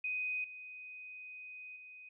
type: tone with level steps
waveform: sine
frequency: 2501 Hz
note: D#7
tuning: 8 cents sharp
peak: -34 / -46 / -50 dBFS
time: 0.04-2.09 s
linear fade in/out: 5 ms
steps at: 0.44 / 1.76 s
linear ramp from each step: 2 ms
effects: none